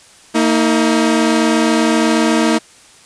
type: tone pair together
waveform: sawtooth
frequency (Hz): 229.3 / 317.3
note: A#3 / D#4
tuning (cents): -28 / +34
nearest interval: tritone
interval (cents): 562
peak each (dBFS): -10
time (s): 0.34-2.59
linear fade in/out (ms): 20
effects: white hiss -44 dBFS RMS until 3.05 s + resampled to 22050 Hz